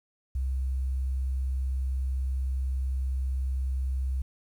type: tone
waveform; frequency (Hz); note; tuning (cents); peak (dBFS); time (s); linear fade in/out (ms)
sine; 65.41; C2; 0; -26; 0.35-4.22; 5
effects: 10-bit